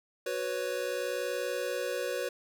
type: chord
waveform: square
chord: F# suspended fourth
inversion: none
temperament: equal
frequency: 370 / 493.9 / 554.4 Hz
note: F#4 / B4 / C#5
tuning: 0 / 0 / 0 cents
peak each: -39 / -35 / -36 dBFS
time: 0.26-2.29 s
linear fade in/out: 5 ms
effects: none